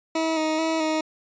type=tone with vibrato; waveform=20% pulse; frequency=317.9 Hz; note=D#4; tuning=37 cents sharp; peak=-17 dBFS; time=0.15-1.01 s; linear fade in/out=5 ms; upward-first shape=square; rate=2.3 Hz; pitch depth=24 cents each way; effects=resampled to 16000 Hz